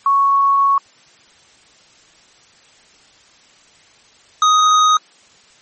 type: tone pair in turn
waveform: sine / square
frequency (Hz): 1108.7 / 1250.6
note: C#6 / D#6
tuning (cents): 0 / +8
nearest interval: major second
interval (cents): 208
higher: second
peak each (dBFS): -10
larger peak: neither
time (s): 0.06-0.78 / 4.42-4.97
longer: first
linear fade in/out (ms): 2
effects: white hiss -49 dBFS RMS until 5.61 s + MP3 32 kbps